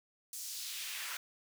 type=noise with high-pass filter sweep; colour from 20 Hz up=pink; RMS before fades=-42 dBFS; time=0.33-1.17 s; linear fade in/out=2 ms; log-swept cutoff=7100 to 1400 Hz; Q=1.3; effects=none